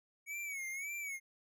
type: tone with vibrato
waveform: square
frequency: 2229 Hz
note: C#7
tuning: 9 cents sharp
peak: -40 dBFS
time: 0.26-1.2 s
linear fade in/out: 50 ms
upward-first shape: sine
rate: 1.8 Hz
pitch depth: 100 cents each way
effects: none